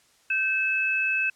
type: tone pair together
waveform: sine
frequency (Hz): 1546 / 2600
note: G6 / E7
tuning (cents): -24 / -24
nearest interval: major sixth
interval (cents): 900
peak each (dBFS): -28 / -23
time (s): 0.3-1.3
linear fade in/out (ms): 5
effects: white hiss -61 dBFS RMS until 1.35 s + low-pass 9000 Hz 12 dB/octave